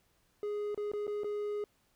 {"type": "tone with dropouts", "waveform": "triangle", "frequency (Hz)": 415.3, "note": "G#4", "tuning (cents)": 0, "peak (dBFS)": -31, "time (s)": [0.43, 1.64], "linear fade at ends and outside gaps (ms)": 1, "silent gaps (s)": [[0.746, 0.776], [0.917, 0.935], [1.069, 1.078], [1.235, 1.244]], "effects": ["pink hiss -72 dBFS RMS until 1.95 s"]}